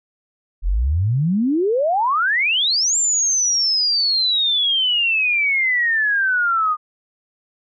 sine exponential two-way sweep, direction up then down, 39.17 to 7430 to 1214 Hz, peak -15 dBFS, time 0.62-6.77 s, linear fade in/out 50 ms, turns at 2.97 s, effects none

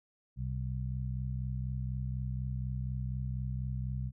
harmonic tone, 64.1 Hz, C2, 35 cents flat, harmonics 1 / 2 / 3, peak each -37 / -35 / -44 dBFS, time 0.36-4.12 s, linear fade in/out 50 ms, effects none

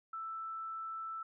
sine tone, 1323 Hz, E6, 6 cents sharp, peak -39 dBFS, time 0.13-1.23 s, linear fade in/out 5 ms, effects none

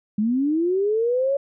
sine linear sweep, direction up, 202.7 to 565 Hz, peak -18 dBFS, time 0.18-1.37 s, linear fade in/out 5 ms, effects none

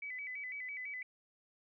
sine tone with vibrato, 2141 Hz, C7, 39 cents sharp, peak -40 dBFS, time 0.02-1.03 s, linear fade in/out 5 ms, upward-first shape square, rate 6 Hz, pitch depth 110 cents each way, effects none

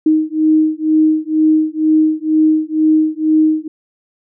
sine beating tone pair, 311.1 / 313.2 Hz, D#4 / D#4, 0 / +11 cents, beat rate 2.1 Hz, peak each -13 dBFS, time 0.06-3.68 s, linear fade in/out 5 ms, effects none

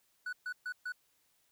triangle tone bursts, 1480 Hz, F#6, in tune, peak -34 dBFS, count 4, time 0.26-0.922 s, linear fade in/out 5 ms, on 68 ms, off 130 ms, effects white hiss -73 dBFS RMS until 1.51 s

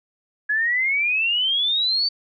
sine exponential sweep, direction up, 1677 to 4600 Hz, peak -18 dBFS, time 0.49-2.09 s, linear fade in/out 10 ms, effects none

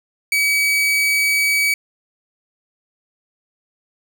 40% pulse tone, 2277 Hz, C#7, 46 cents sharp, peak -14 dBFS, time 0.32-1.74 s, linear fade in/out 2 ms, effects none

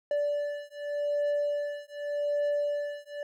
triangle beating tone pair, 582 / 582.85 Hz, D5 / D5, -16 / -13 cents, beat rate 0.85 Hz, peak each -29 dBFS, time 0.11-3.23 s, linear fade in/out 2 ms, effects none

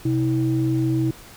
sine tone pair together, 128.35 / 322.5 Hz, C3 / E4, -33 / -38 cents, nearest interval octave + major third, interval 1595 cents, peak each -20 dBFS, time 0.05-1.11 s, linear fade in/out 5 ms, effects tanh soft clip ceiling -11 dBFS + pink hiss -44 dBFS RMS until 1.36 s

